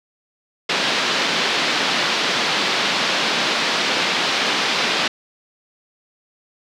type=band-pass noise; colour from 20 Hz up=white; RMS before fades=-20 dBFS; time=0.69-5.08 s; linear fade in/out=5 ms; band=170 to 4400 Hz; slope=24 dB/octave; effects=none